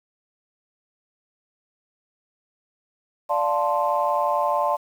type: chord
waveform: sine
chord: D minor seventh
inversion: none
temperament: equal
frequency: 587.3 / 698.5 / 880 / 1046.5 Hz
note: D5 / F5 / A5 / C6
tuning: 0 / 0 / 0 / 0 cents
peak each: -24 / -26 / -24 / -24 dBFS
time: 3.29-4.77 s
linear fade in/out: 20 ms
effects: tanh soft clip ceiling -9 dBFS + 8-bit